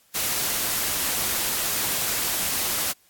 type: noise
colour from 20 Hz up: white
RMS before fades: -25 dBFS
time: 0.14-2.93 s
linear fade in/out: 20 ms
effects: white hiss -60 dBFS RMS until 3.09 s + AAC 64 kbps